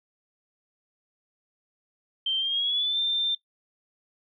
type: tone with pitch glide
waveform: sine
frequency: 3136 to 3582 Hz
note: G7 to A7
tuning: 0 to +30 cents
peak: -23 dBFS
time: 2.26-3.35 s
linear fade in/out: 5 ms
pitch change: +230 cents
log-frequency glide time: 2.38-2.99 s
effects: noise-tail reverb RT60 0.1 s tail -17 dB re dry